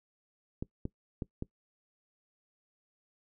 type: clicks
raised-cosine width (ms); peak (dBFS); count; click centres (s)
3; -22; 4; 0.625 / 0.854 / 1.222 / 1.424
effects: noise-tail reverb RT60 0.1 s tail -21 dB re dry